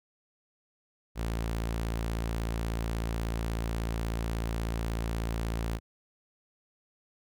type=tone; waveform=sawtooth; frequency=56.4 Hz; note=A1; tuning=44 cents sharp; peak=-26 dBFS; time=1.15-5.8 s; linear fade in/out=50 ms; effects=none